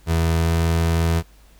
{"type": "tone with pitch glide", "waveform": "30% pulse", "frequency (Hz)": [82.41, 82.94], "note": ["E2", "E2"], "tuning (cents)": [0, 11], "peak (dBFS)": -14, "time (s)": [0.06, 1.23], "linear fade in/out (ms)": 50, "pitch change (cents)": 11, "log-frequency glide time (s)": [0.4, 0.48], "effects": ["added 50 Hz sine -48 dBFS peak until 1.59 s", "pink hiss -55 dBFS RMS until 1.59 s"]}